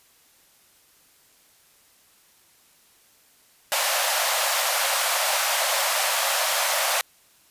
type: high-pass noise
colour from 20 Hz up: pink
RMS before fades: -23 dBFS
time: 3.72-7.01 s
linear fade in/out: 0 ms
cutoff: 540 Hz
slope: 96 dB/octave
effects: white hiss -58 dBFS RMS until 7.5 s + resampled to 32000 Hz